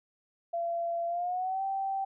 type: tone with pitch glide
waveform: sine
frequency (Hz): 681 to 777.8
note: F5 to G5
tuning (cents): -44 to -14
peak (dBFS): -29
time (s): 0.53-2.05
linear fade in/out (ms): 10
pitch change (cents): +230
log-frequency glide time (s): 1.07-1.63
effects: none